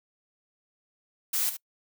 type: noise with echo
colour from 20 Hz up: blue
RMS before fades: -27 dBFS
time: 1.33-1.5 s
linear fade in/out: 10 ms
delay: 71 ms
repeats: 1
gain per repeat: -10 dB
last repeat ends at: 1.571 s
effects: noise-tail reverb RT60 0.1 s tail -25 dB re dry